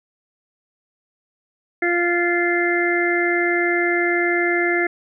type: harmonic tone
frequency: 347.8 Hz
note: F4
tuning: 7 cents flat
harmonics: 1 / 2 / 4 / 5 / 6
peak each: -20 / -26 / -29 / -23 / -22 dBFS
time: 1.82-4.87 s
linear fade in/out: 5 ms
effects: none